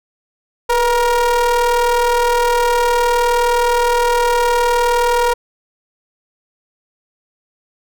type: ring-modulated tone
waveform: square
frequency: 233.1 Hz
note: A#3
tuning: in tune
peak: -10 dBFS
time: 0.69-5.34 s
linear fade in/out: 10 ms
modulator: 719 Hz
effects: none